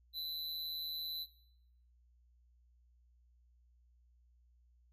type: tone with amplitude modulation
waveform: square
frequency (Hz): 4003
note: B7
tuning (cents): +23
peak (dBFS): -36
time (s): 0.13-1.27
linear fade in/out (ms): 50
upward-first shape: sine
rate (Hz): 158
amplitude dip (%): 65
effects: noise-tail reverb RT60 0.8 s tail -19 dB re dry + added 60 Hz sine -65 dBFS peak until 4.92 s